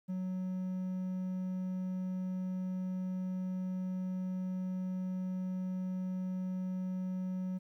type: tone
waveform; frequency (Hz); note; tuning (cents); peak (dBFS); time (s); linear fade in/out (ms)
triangle; 185; F#3; 0; -32; 0.08-7.59; 20
effects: 12-bit